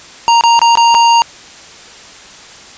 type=tone with dropouts; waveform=square; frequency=932.3 Hz; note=A#5; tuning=in tune; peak=-6 dBFS; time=0.28-1.22 s; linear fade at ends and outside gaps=0 ms; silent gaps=0.41-0.437 / 0.592-0.616 / 0.754-0.773 / 0.944-0.949 s; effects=white hiss -35 dBFS RMS until 2.77 s + resampled to 16000 Hz